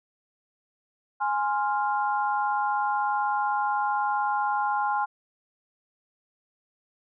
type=chord; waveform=sine; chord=F minor; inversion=first; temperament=equal; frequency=830.6 / 1046.5 / 1396.9 Hz; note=Ab5 / C6 / F6; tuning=0 / 0 / 0 cents; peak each=-25 / -29 / -31 dBFS; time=1.2-5.06 s; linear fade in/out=20 ms; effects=none